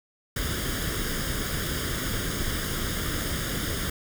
pink noise with comb filter, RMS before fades -29 dBFS, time 0.36-3.9 s, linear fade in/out 5 ms, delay 0.59 ms, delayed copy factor +0.7, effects none

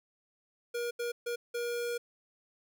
square tone bursts at uneven times, 476.5 Hz, A#4, 38 cents sharp, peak -33 dBFS, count 4, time 0.74-0.91 / 0.99-1.12 / 1.26-1.36 / 1.54-1.98 s, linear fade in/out 10 ms, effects none

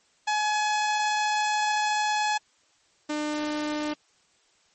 sawtooth tone pair in turn, 846 / 300 Hz, G#5 / D4, +32 / +37 cents, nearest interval octave + tritone, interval 1795 cents, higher first, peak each -19 / -23 dBFS, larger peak first, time 0.27-2.38 / 3.09-3.94 s, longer first, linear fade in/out 10 ms, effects white hiss -64 dBFS RMS until 4.74 s + MP3 32 kbps

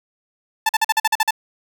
sawtooth tone bursts, 880 Hz, A5, in tune, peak -10 dBFS, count 9, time 0.66-1.308 s, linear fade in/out 5 ms, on 32 ms, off 45 ms, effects none

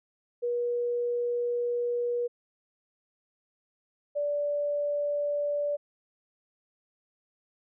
sine tone pair in turn, 481.2 / 581.9 Hz, B4 / D5, -45 / -16 cents, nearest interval minor third, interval 329 cents, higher second, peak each -26 dBFS, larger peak neither, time 0.42-2.28 / 4.15-5.77 s, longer first, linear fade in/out 20 ms, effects none

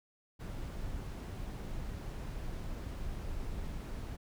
brown noise, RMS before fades -40 dBFS, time 0.39-4.17 s, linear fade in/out 20 ms, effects none

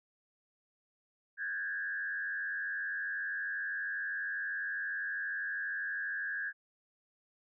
sine tone with frequency modulation, 1635 Hz, G#6, 28 cents flat, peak -34 dBFS, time 1.37-6.53 s, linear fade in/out 50 ms, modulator 92.4 Hz, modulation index 1, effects none

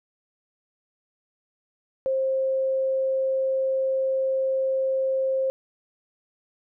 sine tone, 530 Hz, C5, 22 cents sharp, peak -21 dBFS, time 2.06-5.5 s, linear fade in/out 0 ms, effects none

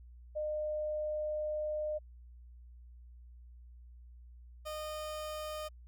sine / 30% pulse tone pair in turn, 608 / 613.6 Hz, D#5 / D#5, -40 / -24 cents, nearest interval unison, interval 16 cents, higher second, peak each -33 / -36 dBFS, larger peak first, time 0.35-1.99 / 4.65-5.69 s, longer first, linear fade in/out 20 ms, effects added 60 Hz sine -51 dBFS peak until 5.87 s

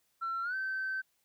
sine tone with pitch glide, 1351 to 1543 Hz, E6 to G6, +42 to -28 cents, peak -31 dBFS, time 0.21-1.02 s, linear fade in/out 20 ms, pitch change +230 cents, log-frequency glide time 0.42-0.55 s, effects tanh soft clip ceiling -29 dBFS + white hiss -75 dBFS RMS until 1.24 s

